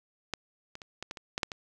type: clicks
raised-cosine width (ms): 0.2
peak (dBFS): -14 / -25 / -27 / -20 / -20 / -25 / -14 / -10 / -20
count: 9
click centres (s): 0.337 / 0.754 / 0.818 / 1.026 / 1.111 / 1.172 / 1.379 / 1.432 / 1.518
effects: none